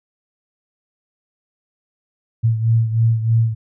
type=beating tone pair; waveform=sine; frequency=113.1 / 116.3 Hz; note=A2 / A#2; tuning=+48 / -4 cents; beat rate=3.2 Hz; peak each=-14 / -20 dBFS; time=2.43-3.55 s; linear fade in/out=20 ms; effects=none